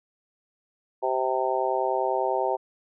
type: harmonic tone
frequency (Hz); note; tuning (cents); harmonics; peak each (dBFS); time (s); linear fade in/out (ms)
130; C3; -11; 3 / 4 / 5 / 6 / 7; -29 / -29 / -29 / -29 / -29; 1.02-2.57; 20
effects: none